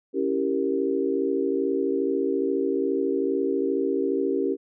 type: chord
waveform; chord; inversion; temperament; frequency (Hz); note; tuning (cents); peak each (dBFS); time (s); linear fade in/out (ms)
sine; C# diminished seventh; none; equal; 277.2 / 329.6 / 392 / 466.2; C#4 / E4 / G4 / Bb4; 0 / 0 / 0 / 0; -27 / -30 / -25 / -29; 0.13-4.57; 50
effects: none